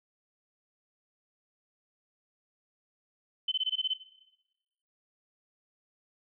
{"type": "tone bursts", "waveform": "sine", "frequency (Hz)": 3051, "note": "G7", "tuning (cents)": -48, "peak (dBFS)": -26, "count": 8, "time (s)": [3.48, 3.937], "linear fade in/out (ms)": 5, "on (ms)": 37, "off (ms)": 23, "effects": ["noise-tail reverb RT60 1.0 s tail -17 dB re dry"]}